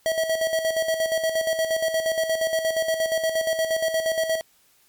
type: tone with tremolo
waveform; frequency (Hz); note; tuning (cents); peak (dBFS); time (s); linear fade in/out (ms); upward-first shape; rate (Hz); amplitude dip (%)
square; 646; E5; -35; -20; 0.06-4.41; 0; square; 8.5; 55
effects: white hiss -60 dBFS RMS until 4.88 s + MP3 96 kbps